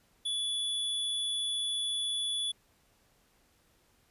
square tone, 3431 Hz, A7, 44 cents flat, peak -31 dBFS, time 0.25-2.52 s, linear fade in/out 10 ms, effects pink hiss -68 dBFS RMS until 4.1 s + resampled to 32000 Hz

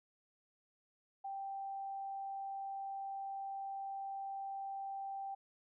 sine tone, 784 Hz, G5, in tune, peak -40 dBFS, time 1.24-5.35 s, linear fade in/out 10 ms, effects none

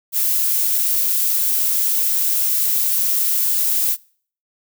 violet noise, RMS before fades -18 dBFS, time 0.12-3.97 s, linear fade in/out 50 ms, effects noise-tail reverb RT60 0.5 s tail -24 dB re dry

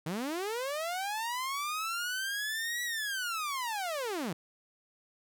sawtooth linear two-way sweep, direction up then down, 147.5 to 1951 to 147.5 Hz, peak -29 dBFS, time 0.06-4.33 s, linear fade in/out 5 ms, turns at 2.83 s, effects none

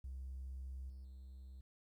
triangle tone with level steps, 65.41 Hz, C2, in tune, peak -40 / -46 / -48 dBFS, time 0.04-1.61 s, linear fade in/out 5 ms, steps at 0.89 / 1.04 s, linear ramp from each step 10 ms, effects tanh soft clip ceiling -41 dBFS + 13-bit

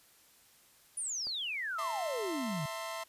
sine exponential sweep, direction down, 10000 to 140 Hz, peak -34 dBFS, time 0.97-2.66 s, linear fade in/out 5 ms
click, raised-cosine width 1 ms, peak -36 dBFS, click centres 1.27 s
sawtooth chord, A minor, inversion second, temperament equal with one note detuned, 659.3 / 902.1 / 1046.5 Hz, E5 / A5 / C6, 0 / +43 / 0 cents, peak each -37 / -42 / -38 dBFS, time 1.78-3.04 s, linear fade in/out 10 ms
effects white hiss -63 dBFS RMS until 3.08 s + resampled to 32000 Hz

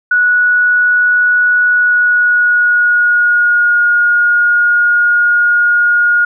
sine tone with pitch glide, 1467 to 1432.7 Hz, F#6 to F6, -15 to +44 cents, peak -7 dBFS, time 0.11-6.25 s, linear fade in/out 5 ms, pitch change -41 cents, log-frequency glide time 1.68-3.81 s, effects none

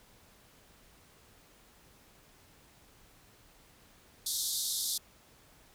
pink band-pass noise, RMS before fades -34 dBFS, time 4.26-4.98 s, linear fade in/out 5 ms, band 3500 to 14000 Hz, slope 96 dB/octave, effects pink hiss -61 dBFS RMS until 5.74 s

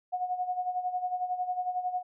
sine tone with tremolo, 728 Hz, F#5, 28 cents flat, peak -26 dBFS, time 0.12-2.03 s, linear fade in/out 20 ms, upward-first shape sine, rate 11 Hz, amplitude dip 70%, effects none

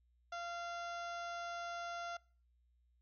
harmonic tone, 690 Hz, F5, 21 cents flat, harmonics 1 / 2 / 3 / 4 / 5 / 6 / 7 / 8 / 9, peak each -44 / -44 / -57 / -58 / -57 / -63 / -61 / -64 / -61 dBFS, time 0.32-2.17 s, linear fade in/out 5 ms, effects noise-tail reverb RT60 0.4 s tail -23 dB re dry + added 60 Hz sine -70 dBFS peak until 3.01 s

